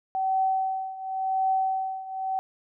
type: tone with tremolo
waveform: sine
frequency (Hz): 763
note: G5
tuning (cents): -47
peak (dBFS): -20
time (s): 0.15-2.39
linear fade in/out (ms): 0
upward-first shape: triangle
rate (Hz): 0.92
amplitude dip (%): 85
effects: none